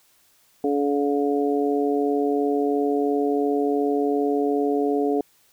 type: harmonic tone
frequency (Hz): 142.8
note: D3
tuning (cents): -48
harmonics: 2 / 3 / 4 / 5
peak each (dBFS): -23 / -22 / -34 / -28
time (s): 0.64-5.21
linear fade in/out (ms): 2
effects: white hiss -60 dBFS RMS until 5.52 s